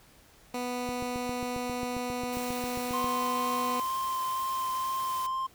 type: tone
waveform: 15% pulse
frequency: 246.9 Hz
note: B3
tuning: in tune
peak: -25 dBFS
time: 0.54-3.8 s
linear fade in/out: 2 ms
type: click train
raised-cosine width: 3 ms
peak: -26 dBFS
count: 17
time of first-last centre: 0.89-3.043 s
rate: 7.43 Hz
type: noise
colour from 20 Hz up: white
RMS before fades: -43 dBFS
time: 2.32-5.27 s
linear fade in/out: 10 ms
type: tone with vibrato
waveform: triangle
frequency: 1046.5 Hz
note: C6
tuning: in tune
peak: -27 dBFS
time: 2.93-5.47 s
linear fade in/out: 10 ms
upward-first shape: sine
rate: 2.1 Hz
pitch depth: 12 cents each way
effects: pink hiss -58 dBFS RMS until 5.54 s